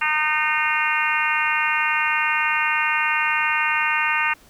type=harmonic tone; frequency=306.1 Hz; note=D#4; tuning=28 cents flat; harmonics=3 / 4 / 5 / 6 / 7 / 8 / 9; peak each=-26 / -26 / -26 / -26 / -26 / -26 / -26 dBFS; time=0.01-4.34 s; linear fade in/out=10 ms; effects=pink hiss -52 dBFS RMS until 4.49 s